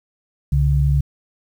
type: tone pair together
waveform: sine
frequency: 66.7 / 141.33 Hz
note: C2 / C#3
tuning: +34 / +34 cents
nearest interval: octave + minor second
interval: 1300 cents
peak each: -16 dBFS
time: 0.52-1.01 s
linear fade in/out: 5 ms
effects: 8-bit